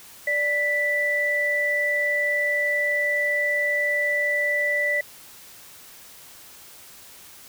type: tone pair together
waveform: sine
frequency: 587.3 / 1975.4 Hz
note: D5 / B6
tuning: 0 / 0 cents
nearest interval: octave + major sixth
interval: 2100 cents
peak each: -27 / -21 dBFS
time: 0.27-5.01 s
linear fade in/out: 5 ms
effects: white hiss -46 dBFS RMS until 7.48 s